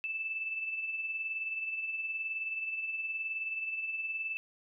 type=tone with tremolo; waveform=sine; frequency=2637 Hz; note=E7; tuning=in tune; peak=-31 dBFS; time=0.04-4.37 s; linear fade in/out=0 ms; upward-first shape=triangle; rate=19 Hz; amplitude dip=55%; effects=none

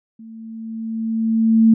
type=tone with level ramp; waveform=sine; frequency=224.1 Hz; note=A3; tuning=32 cents sharp; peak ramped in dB=-36 to -7 dBFS; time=0.19-1.74 s; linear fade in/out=5 ms; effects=none

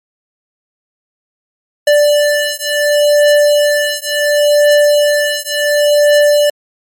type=beating tone pair; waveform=square; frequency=587.3 / 588 Hz; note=D5 / D5; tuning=0 / +2 cents; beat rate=0.7 Hz; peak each=-12 dBFS; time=1.87-6.5 s; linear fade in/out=5 ms; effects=MP3 64 kbps

